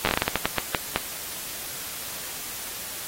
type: slowing click train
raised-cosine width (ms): 0.3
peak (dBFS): -5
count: 14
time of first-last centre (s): 0.05-0.96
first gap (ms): 10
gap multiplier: 1.29
effects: white hiss -35 dBFS RMS until 3.07 s + AAC 48 kbps